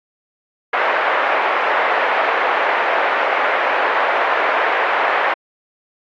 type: band-pass noise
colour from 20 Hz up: pink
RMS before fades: -17 dBFS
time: 0.73-5.34 s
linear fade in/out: 5 ms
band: 540 to 2200 Hz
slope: 24 dB/octave
effects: AAC 64 kbps